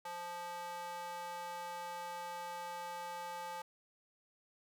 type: tone with high-pass filter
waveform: square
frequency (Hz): 174.61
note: F3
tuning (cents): 0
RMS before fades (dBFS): -44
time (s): 0.05-3.62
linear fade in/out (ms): 5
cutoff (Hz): 770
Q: 3.6
effects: none